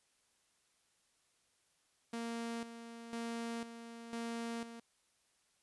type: tone with tremolo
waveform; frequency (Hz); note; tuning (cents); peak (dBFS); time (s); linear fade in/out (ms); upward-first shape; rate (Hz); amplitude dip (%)
sawtooth; 232; A#3; -8; -35; 2.13-4.8; 5; square; 1; 65
effects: white hiss -75 dBFS RMS until 5.62 s + resampled to 24000 Hz